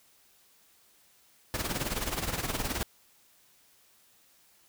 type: noise with tremolo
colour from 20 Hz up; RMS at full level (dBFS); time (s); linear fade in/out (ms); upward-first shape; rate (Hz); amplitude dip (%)
pink; -30; 1.54-2.83; 0; sine; 19; 70
effects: white hiss -63 dBFS RMS until 4.68 s